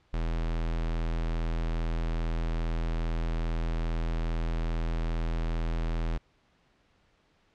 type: tone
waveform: square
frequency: 41.2 Hz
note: E1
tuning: in tune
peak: -28 dBFS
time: 0.13-6.18 s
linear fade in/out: 10 ms
effects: pink hiss -67 dBFS RMS until 7.54 s + low-pass 4000 Hz 12 dB/octave